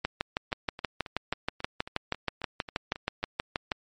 two click trains, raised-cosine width 0.3 ms, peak -23 / -11 dBFS, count 11 / 24, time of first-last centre 0.52-3.23 / 0.05-3.718 s, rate 3.69 / 6.27 Hz, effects MP3 48 kbps

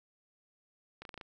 clicks, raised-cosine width 0.3 ms, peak -29 dBFS, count 6, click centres 1.02 / 1.052 / 1.092 / 1.142 / 1.177 / 1.212 s, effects none

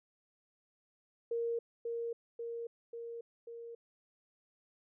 sine tone with echo, 466.2 Hz, A#4, in tune, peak -32 dBFS, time 1.31-1.59 s, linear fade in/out 5 ms, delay 540 ms, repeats 4, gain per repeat -3 dB, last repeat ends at 3.75 s, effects none

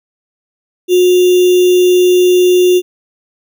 sine tone with sample-and-hold, 361.8 Hz, F#4, 39 cents flat, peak -5 dBFS, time 0.88-2.82 s, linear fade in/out 50 ms, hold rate 3150 Hz, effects none

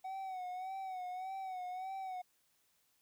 triangle tone with vibrato, 748 Hz, F#5, 19 cents sharp, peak -38 dBFS, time 0.04-2.22 s, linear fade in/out 10 ms, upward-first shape sine, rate 1.7 Hz, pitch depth 58 cents each way, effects white hiss -75 dBFS RMS until 3.01 s

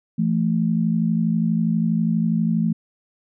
sine tone pair together, 168.98 / 221.3 Hz, E3 / A3, +43 / +10 cents, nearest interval perfect fourth, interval 467 cents, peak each -20 dBFS, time 0.18-2.73 s, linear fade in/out 10 ms, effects none

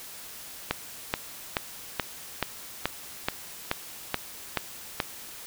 click train, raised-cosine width 0.3 ms, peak -8 dBFS, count 11, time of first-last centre 0.71-5.002 s, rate 2.33 Hz, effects white hiss -43 dBFS RMS until 5.46 s

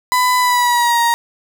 35% pulse tone with pitch glide, 1000 to 938.4 Hz, B5 to A#5, +21 to +11 cents, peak -10 dBFS, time 0.12-1.14 s, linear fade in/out 0 ms, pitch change -110 cents, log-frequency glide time 0.38-1 s, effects none

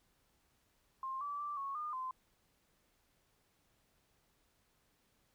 sine tone with pitch steps, 1059 / 1156 / 1171 / 1103 / 1214 / 1033 Hz, C6 / D6 / D6 / C#6 / D#6 / C6, +21 / -28 / -5 / -9 / -43 / -22 cents, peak -38 dBFS, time 1.03-2.11 s, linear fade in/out 2 ms, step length 180 ms, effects pink hiss -75 dBFS RMS until 5.34 s

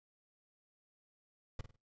brown noise with echo, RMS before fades -39 dBFS, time 1.59-1.61 s, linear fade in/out 2 ms, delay 50 ms, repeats 3, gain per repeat -10 dB, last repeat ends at 1.76 s, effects noise-tail reverb RT60 0.3 s tail -24 dB re dry + resampled to 16000 Hz

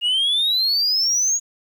sine exponential sweep, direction up, 2828 to 6760 Hz, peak -14 dBFS, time 0.01-1.4 s, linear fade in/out 50 ms, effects tanh soft clip ceiling -15 dBFS + 9-bit

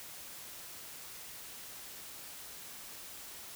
silence, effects white hiss -48 dBFS RMS until 3.55 s

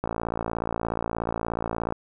click train, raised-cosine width 1 ms, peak -13 dBFS, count 108, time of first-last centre 0.04-1.924 s, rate 56.8 Hz, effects none

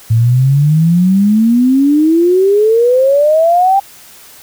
sine exponential sweep, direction up, 110 to 799 Hz, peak -6 dBFS, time 0.1-3.8 s, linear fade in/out 10 ms, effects white hiss -38 dBFS RMS until 4.42 s

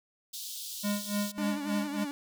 pink high-pass noise, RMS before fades -40 dBFS, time 0.33-1.32 s, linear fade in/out 10 ms, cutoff 3300 Hz, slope 48 dB/octave
square tone with tremolo, 205 Hz, G#3, 22 cents flat, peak -28 dBFS, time 0.83-2.05 s, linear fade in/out 20 ms, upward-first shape sine, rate 3.5 Hz, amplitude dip 90%
45% pulse tone with vibrato, 290 Hz, D4, 22 cents flat, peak -34 dBFS, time 1.38-2.11 s, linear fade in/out 0 ms, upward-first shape triangle, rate 11 Hz, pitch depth 70 cents each way
effects none

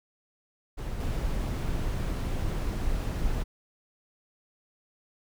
brown noise with level steps, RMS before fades -33 / -29 dBFS, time 0.77-3.44 s, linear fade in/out 20 ms, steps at 1 s, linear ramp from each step 2 ms, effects none

